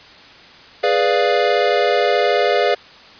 square chord, G# diminished seventh, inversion none, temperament equal, 415.3 / 493.9 / 587.3 / 698.5 Hz, G#4 / B4 / D5 / F5, 0 / 0 / 0 / 0 cents, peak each -20 dBFS, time 0.83-2.75 s, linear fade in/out 10 ms, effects white hiss -42 dBFS RMS until 3.19 s + resampled to 11025 Hz

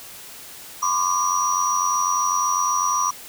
sine tone cluster, 1010 / 1102 / 1190 / 5790 Hz, B5 / C#6 / D6 / F#8, +39 / -11 / +22 / -38 cents, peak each -24 dBFS, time 0.82-3.11 s, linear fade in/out 10 ms, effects white hiss -40 dBFS RMS until 3.28 s

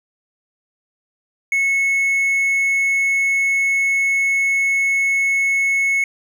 triangle tone, 2195 Hz, C#7, 18 cents flat, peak -13 dBFS, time 1.52-6.04 s, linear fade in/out 2 ms, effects none

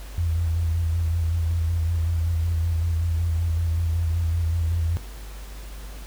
sine tone with vibrato, 83.3 Hz, E2, 19 cents sharp, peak -20 dBFS, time 0.18-4.97 s, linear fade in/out 0 ms, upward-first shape square, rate 5.3 Hz, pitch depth 34 cents each way, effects added 50 Hz sine -35 dBFS peak until 6.06 s + pink hiss -45 dBFS RMS until 6.06 s

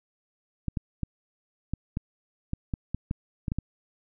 clicks, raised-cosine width 5 ms, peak -16 dBFS, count 12, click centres 0.683 / 0.772 / 1.033 / 1.736 / 1.971 / 2.534 / 2.738 / 2.946 / 3.111 / 3.482 / 3.519 / 3.586 s, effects none

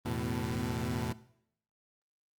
20% pulse chord, E suspended fourth, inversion none, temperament equal with one note detuned, 82.41 / 110 / 125.27 Hz, E2 / A2 / B2, 0 / 0 / +25 cents, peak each -34 / -31 / -31 dBFS, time 0.05-1.13 s, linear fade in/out 10 ms, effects noise-tail reverb RT60 0.7 s tail -18 dB re dry + Opus 32 kbps

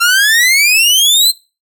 sawtooth exponential sweep, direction up, 1356 to 4182 Hz, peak -4 dBFS, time 0-1.32 s, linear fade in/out 20 ms, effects noise-tail reverb RT60 0.3 s tail -21 dB re dry

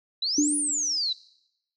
sine exponential two-way sweep, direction up then down, 3871 to 9780 to 3871 Hz, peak -24 dBFS, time 0.22-1.13 s, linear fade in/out 5 ms, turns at 0.56 s
sine tone with exponential decay, 294.7 Hz, D4, 6 cents sharp, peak -17 dBFS, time 0.38-0.98 s, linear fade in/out 5 ms, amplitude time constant 130 ms
effects noise-tail reverb RT60 0.8 s tail -20 dB re dry

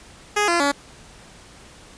10% pulse tone with pitch steps, 415.3 / 343.2 / 283.7 Hz, G#4 / F4 / C#4, 0 / -30 / +40 cents, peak -9 dBFS, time 0.36-0.72 s, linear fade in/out 10 ms, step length 120 ms, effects pink hiss -46 dBFS RMS until 1.97 s + resampled to 22050 Hz

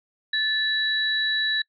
sine tone pair together, 1745 / 3917 Hz, A6 / B7, -15 / -15 cents, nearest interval octave + major second, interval 1400 cents, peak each -24 dBFS, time 0.33-1.62 s, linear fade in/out 5 ms, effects noise-tail reverb RT60 0.1 s tail -25 dB re dry

